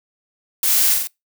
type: noise with echo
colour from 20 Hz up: blue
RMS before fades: -18 dBFS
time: 0.63-0.94 s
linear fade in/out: 2 ms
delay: 44 ms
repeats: 3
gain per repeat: -3 dB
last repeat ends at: 1.072 s
effects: noise-tail reverb RT60 0.2 s tail -25 dB re dry